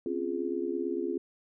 sine chord, Db major seventh, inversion third, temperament just, 259.9 / 277.2 / 346.5 / 415.8 Hz, C4 / Db4 / F4 / Ab4, -11 / 0 / -14 / +2 cents, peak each -37 / -38 / -32 / -35 dBFS, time 0.06-1.18 s, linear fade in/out 2 ms, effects none

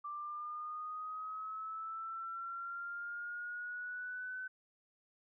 sine linear sweep, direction up, 1174.7 to 1518 Hz, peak -40 dBFS, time 0.04-4.48 s, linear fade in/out 10 ms, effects none

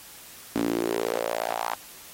sawtooth tone with high-pass filter sweep, 57 Hz, A#1, 38 cents flat, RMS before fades -28 dBFS, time 0.55-1.74 s, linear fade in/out 5 ms, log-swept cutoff 260 to 900 Hz, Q 4.3, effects white hiss -46 dBFS RMS until 2.13 s + AAC 48 kbps

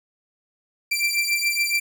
sawtooth beating tone pair, 2349 / 2356.1 Hz, D7 / D7, 0 / +5 cents, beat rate 7.1 Hz, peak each -20 dBFS, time 0.91-1.8 s, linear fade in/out 10 ms, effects none

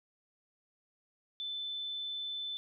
sine tone, 3520 Hz, A7, in tune, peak -36 dBFS, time 1.4-2.57 s, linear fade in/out 0 ms, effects none

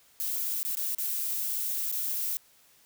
violet noise with dropouts, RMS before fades -31 dBFS, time 0.2-2.37 s, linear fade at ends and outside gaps 0 ms, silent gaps 0.63-0.65 / 0.752-0.77 / 0.948-0.985 / 1.915-1.924 s, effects white hiss -61 dBFS RMS until 2.85 s

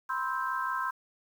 sine chord, C major seventh, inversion third, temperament just, 981.1 / 1046.5 / 1308.1 / 1569.8 Hz, B5 / C6 / E6 / G6, -12 / 0 / -14 / +2 cents, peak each -38 / -32 / -36 / -35 dBFS, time 0.09-0.91 s, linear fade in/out 10 ms, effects 9-bit

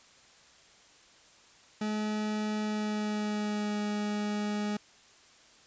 40% pulse tone with pitch glide, 212.8 to 208.4 Hz, G#3 to G#3, +42 to +6 cents, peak -29 dBFS, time 1.81-4.77 s, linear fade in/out 5 ms, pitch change -36 cents, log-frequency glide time 2.62-3.79 s, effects white hiss -58 dBFS RMS until 5.66 s + resampled to 16000 Hz

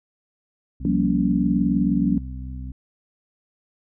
harmonic tone, 64.1 Hz, C2, 35 cents flat, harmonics 1 / 2 / 3 / 4, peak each -31 / -37 / -43 / -40 dBFS, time 0.8-2.72 s, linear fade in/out 5 ms
sine chord, G half-diminished seventh, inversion third, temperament just, 176.4 / 196 / 235.2 / 282.2 Hz, F3 / G3 / Bb3 / Db4, +18 / 0 / +16 / +31 cents, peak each -23 dBFS, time 0.85-2.18 s, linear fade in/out 2 ms
effects none

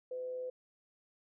sine tone with amplitude modulation, 505 Hz, B4, 39 cents sharp, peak -36 dBFS, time 0.11-0.5 s, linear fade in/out 5 ms, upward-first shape sine, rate 137 Hz, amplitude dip 25%, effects none

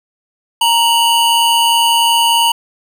square tone pair together, 930 / 2953 Hz, A#5 / F#7, -4 / -4 cents, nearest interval octave + minor sixth, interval 2000 cents, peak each -12 / -14 dBFS, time 0.61-2.52 s, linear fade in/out 5 ms, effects none

